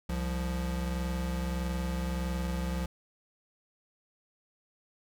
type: tone pair together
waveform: square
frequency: 65.4 / 174.61 Hz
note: C2 / F3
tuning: 0 / 0 cents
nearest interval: octave + perfect fourth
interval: 1700 cents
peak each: -33 / -35 dBFS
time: 0.09-2.86 s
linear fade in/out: 5 ms
effects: none